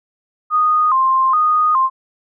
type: tone with vibrato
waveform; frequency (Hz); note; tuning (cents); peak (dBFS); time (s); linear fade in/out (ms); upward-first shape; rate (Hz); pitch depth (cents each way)
sine; 1141; C#6; +50; -11; 0.5-1.9; 50; square; 1.2; 140
effects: none